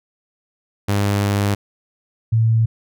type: tone pair in turn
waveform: sawtooth / sine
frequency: 101.2 / 112.8 Hz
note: G#2 / A2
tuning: -44 / +44 cents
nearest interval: major second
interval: 188 cents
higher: second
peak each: -12 dBFS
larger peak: neither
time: 0.88-1.55 / 2.32-2.66 s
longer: first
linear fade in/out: 10 ms
effects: none